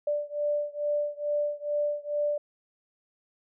sine beating tone pair, 587.3 / 589.6 Hz, D5 / D5, 0 / +7 cents, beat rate 2.3 Hz, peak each -29 / -30 dBFS, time 0.07-2.38 s, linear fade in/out 5 ms, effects none

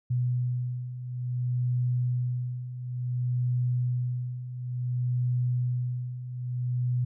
sine beating tone pair, 123.47 / 124.04 Hz, B2 / B2, 0 / +8 cents, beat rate 0.57 Hz, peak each -32 / -27 dBFS, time 0.1-7.05 s, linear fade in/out 10 ms, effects none

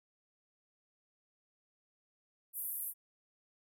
pink band-pass noise, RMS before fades -40 dBFS, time 2.53-2.94 s, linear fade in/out 50 ms, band 11000 to 14000 Hz, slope 48 dB/octave, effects none

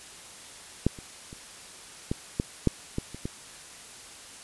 clicks, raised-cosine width 3 ms, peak -8 / -29 / -29 / -14 / -12 / -7 / -15 / -26 / -18 dBFS, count 9, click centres 0.866 / 0.988 / 1.329 / 2.115 / 2.399 / 2.673 / 2.984 / 3.146 / 3.255 s, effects white hiss -46 dBFS RMS until 4.43 s + resampled to 24000 Hz

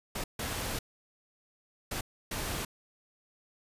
pink noise bursts at uneven times, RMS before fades -35 dBFS, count 4, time 0.15-0.24 / 0.39-0.79 / 1.91-2.01 / 2.31-2.65 s, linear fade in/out 5 ms, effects resampled to 32000 Hz

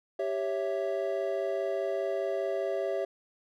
triangle chord, C# diminished, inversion second, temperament equal, 392 / 554.4 / 659.3 Hz, G4 / C#5 / E5, 0 / 0 / 0 cents, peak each -31 dBFS, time 0.19-3.05 s, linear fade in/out 5 ms, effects none

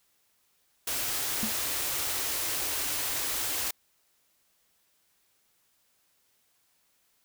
white band-stop noise, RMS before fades -31 dBFS, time 0.87-3.71 s, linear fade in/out 5 ms, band 150 to 250 Hz, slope 96 dB/octave
sine tone with exponential decay, 220 Hz, A3, in tune, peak -25 dBFS, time 1.43-1.56 s, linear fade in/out 0 ms, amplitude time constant 27 ms
effects white hiss -70 dBFS RMS until 7.24 s

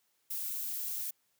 violet noise, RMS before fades -37 dBFS, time 0.3-1.11 s, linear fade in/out 10 ms, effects white hiss -75 dBFS RMS until 1.39 s + high-pass 100 Hz 12 dB/octave

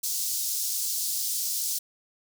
pink high-pass noise, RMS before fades -29 dBFS, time 0.03-1.79 s, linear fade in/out 10 ms, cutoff 5000 Hz, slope 24 dB/octave, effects none

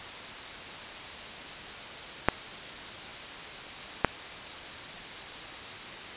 clicks, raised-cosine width 0.5 ms, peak -4 dBFS, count 2, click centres 2.286 / 4.047 s, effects white hiss -40 dBFS RMS until 6.16 s + resampled to 8000 Hz

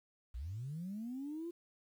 sine linear sweep, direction up, 51.91 to 349.2 Hz, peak -39 dBFS, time 0.34-1.51 s, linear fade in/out 10 ms, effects tanh soft clip ceiling -35 dBFS + 11-bit

